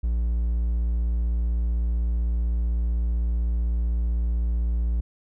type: tone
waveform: triangle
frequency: 57.9 Hz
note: A#1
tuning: 11 cents flat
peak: -19 dBFS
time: 0.03-5.01 s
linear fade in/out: 10 ms
effects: none